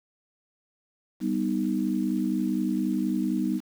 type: chord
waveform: sine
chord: G augmented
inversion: none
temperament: equal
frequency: 196 / 246.9 / 311.1 Hz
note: G3 / B3 / D#4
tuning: 0 / 0 / 0 cents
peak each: -28 dBFS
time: 1.2-3.61 s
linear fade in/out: 50 ms
effects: 8-bit